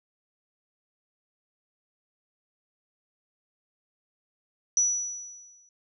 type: tone with exponential decay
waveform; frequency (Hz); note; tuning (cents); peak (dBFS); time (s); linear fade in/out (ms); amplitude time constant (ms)
sine; 5900; F#8; -6; -18; 4.77-5.69; 1; 200
effects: none